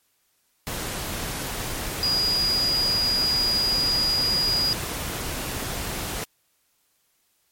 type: tone in noise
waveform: sine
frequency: 4887 Hz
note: D#8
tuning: 32 cents flat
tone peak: -20 dBFS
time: 2.03-4.73 s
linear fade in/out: 0 ms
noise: pink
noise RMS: -30 dBFS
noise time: 0.67-6.24 s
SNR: +7 dB
effects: white hiss -68 dBFS RMS until 7.51 s + MP3 64 kbps